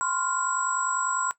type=tone cluster; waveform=sine; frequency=1024 / 1074 / 1404 / 7740 Hz; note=C6 / C6 / F6 / B8; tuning=-38 / +45 / +9 / -36 cents; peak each=-30 dBFS; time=0.01-1.31 s; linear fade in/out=0 ms; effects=noise-tail reverb RT60 0.1 s tail -17 dB re dry